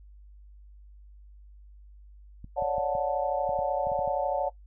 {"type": "clicks", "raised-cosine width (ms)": 5, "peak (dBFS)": -31, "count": 10, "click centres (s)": [2.444, 2.623, 2.782, 2.952, 3.492, 3.59, 3.87, 3.918, 3.991, 4.077]}
{"type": "chord", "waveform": "sine", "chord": "D major seventh", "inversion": "third", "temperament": "equal with one note detuned", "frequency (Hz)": [554.4, 587.3, 729, 880], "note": ["C#5", "D5", "F#5", "A5"], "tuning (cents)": [0, 0, -26, 0], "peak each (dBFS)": [-30, -31, -30, -33], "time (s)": [2.56, 4.5], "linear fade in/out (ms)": 20}
{"effects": ["noise-tail reverb RT60 0.1 s tail -19 dB re dry", "added 50 Hz sine -48 dBFS peak until 4.66 s"]}